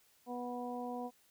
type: harmonic tone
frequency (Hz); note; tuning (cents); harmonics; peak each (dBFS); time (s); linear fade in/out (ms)
245.2; B3; -12; 1 / 2 / 3 / 4; -42 / -44 / -43 / -48; 0.26-1.11; 50
effects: white hiss -69 dBFS RMS until 1.3 s